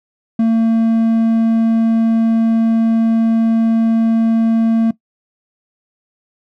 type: tone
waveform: triangle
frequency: 226.3 Hz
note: A3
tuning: 49 cents sharp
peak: -8 dBFS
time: 0.39-4.91 s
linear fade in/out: 5 ms
effects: noise-tail reverb RT60 0.1 s tail -18 dB re dry